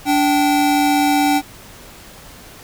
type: tone pair together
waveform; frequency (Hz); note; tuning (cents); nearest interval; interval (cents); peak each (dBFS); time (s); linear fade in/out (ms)
square; 290.1 / 774.5; D4 / G5; -21 / -21; octave + perfect fourth; 1700; -16 / -17; 0.05-1.42; 50
effects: pink hiss -40 dBFS RMS until 2.63 s